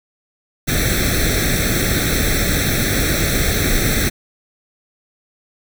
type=noise with comb filter; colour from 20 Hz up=pink; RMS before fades=-17 dBFS; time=0.67-4.1 s; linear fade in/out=20 ms; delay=0.51 ms; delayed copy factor=+0.95; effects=none